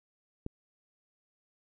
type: click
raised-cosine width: 3 ms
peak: -23 dBFS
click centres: 0.464 s
effects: none